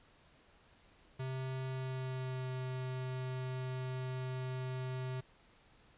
square tone with pitch glide, 130.81 to 128.93 Hz, C3 to C3, 0 to -25 cents, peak -38 dBFS, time 1.19-5.21 s, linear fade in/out 10 ms, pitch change -25 cents, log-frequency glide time 1.67-2.5 s, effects pink hiss -65 dBFS RMS until 5.97 s + resampled to 8000 Hz

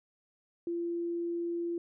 sine tone, 342 Hz, F4, 36 cents flat, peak -31 dBFS, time 0.67-1.78 s, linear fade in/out 2 ms, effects none

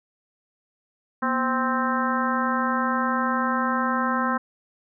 harmonic tone with a mistuned harmonic, 261.2 Hz, C4, 3 cents flat, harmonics 1 / 2 / 3 / 4 / 5 / 6 / 7, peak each -26 / -32 / -32 / -26 / -28 / -30 / -36 dBFS, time 1.22-4.38 s, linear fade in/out 10 ms, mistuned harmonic 1, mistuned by -140 cents, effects none

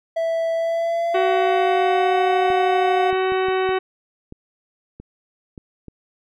triangle tone with pitch glide, 659.3 to 719 Hz, E5 to F#5, 0 to -50 cents, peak -17 dBFS, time 0.16-3.11 s, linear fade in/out 10 ms, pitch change +150 cents, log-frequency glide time 0.54-2.15 s
harmonic tone, 375.9 Hz, F#4, 27 cents sharp, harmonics 1 / 2 / 3 / 4 / 5 / 6 / 7 / 8 / 10, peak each -19 / -25 / -29 / -31 / -33 / -35 / -36 / -37 / -39 dBFS, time 1.14-3.79 s, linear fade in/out 10 ms
clicks, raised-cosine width 3 ms, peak -24 dBFS, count 9, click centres 2.503 / 3.129 / 3.321 / 3.485 / 3.691 / 4.324 / 5 / 5.578 / 5.883 s
effects none

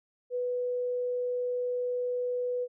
sine tone, 493.9 Hz, B4, in tune, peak -28 dBFS, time 0.3-2.68 s, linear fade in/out 50 ms, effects none

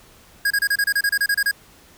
square tone bursts, 1640 Hz, G#6, 22 cents flat, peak -17 dBFS, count 13, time 0.45-1.513 s, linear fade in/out 5 ms, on 55 ms, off 29 ms, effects pink hiss -50 dBFS RMS until 1.97 s

